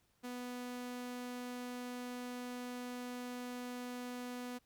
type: tone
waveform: sawtooth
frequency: 246.9 Hz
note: B3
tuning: in tune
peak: -38 dBFS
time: 0.23-4.59 s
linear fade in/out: 20 ms
effects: pink hiss -75 dBFS RMS until 4.65 s